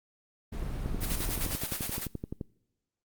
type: noise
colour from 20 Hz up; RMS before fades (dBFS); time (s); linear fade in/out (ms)
brown; -34; 0.52-1.55; 10
type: click train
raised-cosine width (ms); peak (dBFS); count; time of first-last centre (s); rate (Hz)
3; -22; 19; 0.86-2.412; 11.6
type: noise with tremolo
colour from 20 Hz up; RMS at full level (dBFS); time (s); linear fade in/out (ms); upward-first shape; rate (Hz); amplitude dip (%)
white; -33; 1-2.08; 50; square; 9.8; 55
effects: noise-tail reverb RT60 1.0 s tail -25 dB re dry + Opus 24 kbps